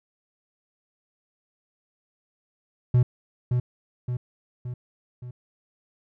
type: tone with echo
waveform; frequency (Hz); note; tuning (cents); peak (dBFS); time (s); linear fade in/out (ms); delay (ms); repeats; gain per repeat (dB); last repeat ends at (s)
triangle; 123.47; B2; 0; -13; 2.94-3.03; 5; 570; 4; -5; 5.31
effects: none